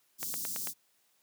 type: band-stop noise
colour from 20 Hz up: white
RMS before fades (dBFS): -37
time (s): 0.18-0.74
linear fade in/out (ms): 50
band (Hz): 280 to 5100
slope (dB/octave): 24
type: click train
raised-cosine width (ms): 0.3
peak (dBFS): -22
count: 5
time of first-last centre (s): 0.23-0.672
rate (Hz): 9.04
effects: white hiss -71 dBFS RMS until 1.22 s + high-pass 150 Hz 12 dB/octave